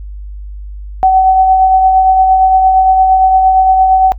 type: tone with tremolo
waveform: sine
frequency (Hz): 757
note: F#5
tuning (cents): +39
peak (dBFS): -3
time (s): 1.03-4.12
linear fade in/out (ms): 0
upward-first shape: triangle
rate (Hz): 8.7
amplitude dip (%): 40
effects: noise-tail reverb RT60 0.1 s tail -21 dB re dry + added 50 Hz sine -23 dBFS peak until 4.18 s